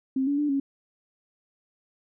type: tone with pitch steps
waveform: sine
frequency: 265.1 / 284.7 / 294.5 / 275.9 Hz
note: C4 / C#4 / D4 / C#4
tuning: +23 / +46 / +5 / -8 cents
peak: -22 dBFS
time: 0.16-0.6 s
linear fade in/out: 5 ms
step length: 110 ms
effects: none